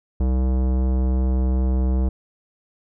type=tone with tanh clipping; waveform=sine; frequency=64.1 Hz; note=C2; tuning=35 cents flat; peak=-19 dBFS; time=0.2-2.09 s; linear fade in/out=5 ms; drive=18 dB; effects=none